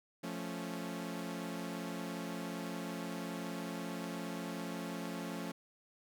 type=chord; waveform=sawtooth; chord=F augmented; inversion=none; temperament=equal; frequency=174.61 / 220 / 277.2 Hz; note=F3 / A3 / C#4; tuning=0 / 0 / 0 cents; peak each=-39 / -40 / -40 dBFS; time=0.23-5.52 s; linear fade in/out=10 ms; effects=none

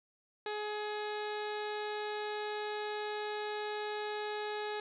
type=harmonic tone with a mistuned harmonic; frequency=420.8 Hz; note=G#4; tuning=23 cents sharp; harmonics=1 / 2 / 3 / 4 / 5 / 6 / 7 / 8 / 9 / 10; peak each=-38 / -41 / -49 / -45 / -52 / -51 / -56 / -54 / -52 / -56 dBFS; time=0.46-4.8 s; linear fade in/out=2 ms; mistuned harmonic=5; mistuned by=+17 cents; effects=none

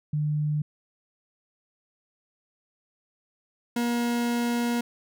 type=tone pair in turn; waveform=sine / 40% pulse; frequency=150 / 238.1 Hz; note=D3 / A#3; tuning=+37 / +37 cents; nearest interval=minor sixth; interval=800 cents; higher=second; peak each=-23 dBFS; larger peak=neither; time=0.13-0.62 / 3.76-4.81 s; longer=second; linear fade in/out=5 ms; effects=none

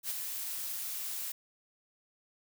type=noise with ADSR envelope; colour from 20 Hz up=blue; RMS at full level=-33 dBFS; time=0.03-1.32 s; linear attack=69 ms; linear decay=21 ms; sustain=-5 dB; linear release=5 ms; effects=none

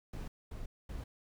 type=noise bursts; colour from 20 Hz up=brown; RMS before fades=-42 dBFS; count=3; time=0.13-1.04 s; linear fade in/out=5 ms; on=150 ms; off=230 ms; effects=none

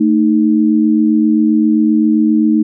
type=tone pair together; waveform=sine; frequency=222.7 / 310.3 Hz; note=A3 / D#4; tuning=+21 / -5 cents; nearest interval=tritone; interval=574 cents; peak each=-11 dBFS; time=0-2.63 s; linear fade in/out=10 ms; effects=none

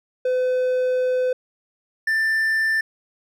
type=tone pair in turn; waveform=triangle; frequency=507 / 1777.8 Hz; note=B4 / A6; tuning=+45 / +17 cents; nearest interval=octave + minor seventh; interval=2172 cents; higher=second; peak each=-16 dBFS; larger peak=neither; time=0.25-1.33 / 2.07-2.81 s; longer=first; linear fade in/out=5 ms; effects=none

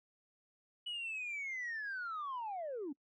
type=linear sweep; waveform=sine; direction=down; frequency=2960 to 261.6 Hz; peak=-37 dBFS; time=0.86-2.93 s; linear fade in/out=10 ms; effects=noise-tail reverb RT60 0.1 s tail -23 dB re dry + tanh soft clip ceiling -36 dBFS

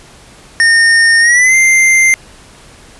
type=tone with pitch glide; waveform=square; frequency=1831 to 2091 Hz; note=A#6 to C7; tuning=-32 to -2 cents; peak=-6 dBFS; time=0.6-2.14 s; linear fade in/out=0 ms; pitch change=+230 cents; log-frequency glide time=1.2-1.55 s; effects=pink hiss -39 dBFS RMS until 2.99 s + resampled to 24000 Hz

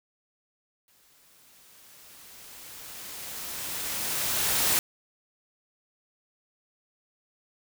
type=noise with exponential growth; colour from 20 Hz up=white; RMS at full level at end=-23 dBFS; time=0.88-4.79 s; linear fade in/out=1 ms; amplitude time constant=850 ms; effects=none

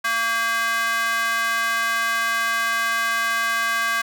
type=tone with high-pass filter; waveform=square; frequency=228.9 Hz; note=A#3; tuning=31 cents flat; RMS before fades=-22 dBFS; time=0.04-4.02 s; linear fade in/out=10 ms; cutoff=1400 Hz; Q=3.6; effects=none

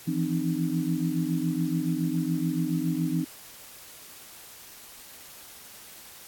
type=tone cluster; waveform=sine; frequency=163.4 / 170.5 / 259.3 / 305.1 Hz; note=E3 / F3 / C4 / D#4; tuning=-15 / -41 / -15 / -34 cents; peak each=-30 dBFS; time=0.07-3.25 s; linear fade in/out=10 ms; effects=white hiss -47 dBFS RMS until 6.27 s + AAC 64 kbps

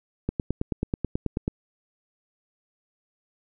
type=click train; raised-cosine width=3 ms; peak=-12 dBFS; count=12; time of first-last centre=0.29-1.479 s; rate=9.25 Hz; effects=none

